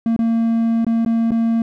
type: tone with dropouts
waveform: triangle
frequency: 228.6 Hz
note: A#3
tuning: 34 cents flat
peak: -12 dBFS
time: 0.06-1.62 s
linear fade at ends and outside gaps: 2 ms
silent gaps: 0.164-0.19 / 0.847-0.866 / 1.049-1.061 / 1.308-1.317 s
effects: none